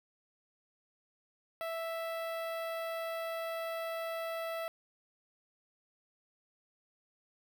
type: tone with notch filter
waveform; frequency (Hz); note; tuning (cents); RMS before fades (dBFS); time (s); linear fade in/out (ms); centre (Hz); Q
sawtooth; 659.3; E5; 0; -38; 1.61-4.68; 0; 6800; 0.54
effects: none